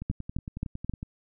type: two click trains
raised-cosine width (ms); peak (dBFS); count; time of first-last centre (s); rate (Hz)
5; -23 / -16; 12 / 4; 0.02-1.029 / 0.1-0.896; 10.9 / 3.77
effects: none